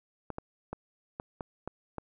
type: clicks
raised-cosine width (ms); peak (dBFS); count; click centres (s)
1; -22; 7; 0.303 / 0.384 / 0.73 / 1.199 / 1.408 / 1.676 / 1.983
effects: none